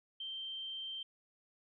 sine tone, 3136 Hz, G7, in tune, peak -40 dBFS, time 0.2-1.03 s, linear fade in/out 5 ms, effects none

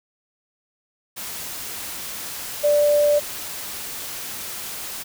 sine tone in noise, 587.3 Hz, D5, in tune, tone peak -14 dBFS, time 2.63-3.2 s, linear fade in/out 20 ms, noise white, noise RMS -32 dBFS, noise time 1.16-5.04 s, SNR +15 dB, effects none

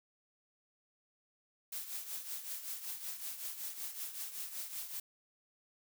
blue noise with tremolo, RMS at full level -40 dBFS, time 1.72-5 s, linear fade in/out 5 ms, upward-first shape triangle, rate 5.3 Hz, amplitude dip 70%, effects none

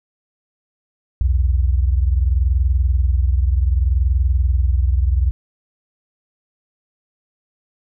sine tone pair together, 61.85 / 82.5 Hz, B1 / E2, +3 / +2 cents, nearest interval perfect fourth, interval 499 cents, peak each -14 / -19 dBFS, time 1.21-5.31 s, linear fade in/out 0 ms, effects none

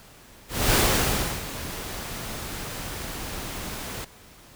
pink noise with ADSR envelope, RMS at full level -19 dBFS, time 0.48-4.05 s, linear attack 260 ms, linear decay 670 ms, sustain -15 dB, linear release 10 ms, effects pink hiss -50 dBFS RMS until 4.55 s

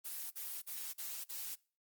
blue noise bursts, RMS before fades -43 dBFS, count 5, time 0.04-1.558 s, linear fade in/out 20 ms, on 270 ms, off 42 ms, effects noise-tail reverb RT60 0.4 s tail -24 dB re dry + Opus 24 kbps

